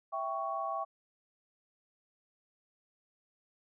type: chord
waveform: sine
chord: C# diminished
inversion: first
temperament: equal with one note detuned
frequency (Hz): 659.3 / 784 / 1113.9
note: E5 / G5 / C#6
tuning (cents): 0 / 0 / +8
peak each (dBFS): -38 / -38 / -36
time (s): 0.12-0.85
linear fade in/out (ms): 20
effects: none